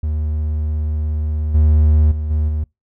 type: tone with level steps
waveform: triangle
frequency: 76.4 Hz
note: D#2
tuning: 31 cents flat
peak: -15 / -7 / -17 / -12 / -15 dBFS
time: 0.03-2.64 s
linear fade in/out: 5 ms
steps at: 1.54 / 2.11 / 2.3 / 2.48 s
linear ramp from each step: 10 ms
effects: noise-tail reverb RT60 0.2 s tail -26 dB re dry